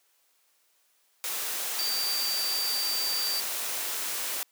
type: tone in noise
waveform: sine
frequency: 4649 Hz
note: D8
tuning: 18 cents flat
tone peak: -28 dBFS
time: 1.79-3.4 s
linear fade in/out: 0 ms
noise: white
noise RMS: -32 dBFS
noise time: 1.24-4.43 s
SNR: +1 dB
effects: white hiss -68 dBFS RMS until 4.51 s + high-pass 400 Hz 12 dB/octave